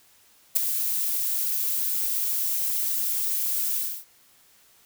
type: noise with ADSR envelope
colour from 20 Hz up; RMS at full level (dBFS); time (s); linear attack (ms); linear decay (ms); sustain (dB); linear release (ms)
violet; -17; 0.55-4.05; 17; 7; -9; 280
effects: white hiss -58 dBFS RMS until 4.85 s